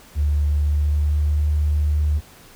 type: tone with pitch glide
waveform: triangle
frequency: 73.42 to 74.83 Hz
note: D2 to D2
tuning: 0 to +33 cents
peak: -12 dBFS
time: 0.15-2.21 s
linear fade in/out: 50 ms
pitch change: +33 cents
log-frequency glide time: 0.51-1.4 s
effects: tanh soft clip ceiling -14 dBFS + pink hiss -47 dBFS RMS until 2.55 s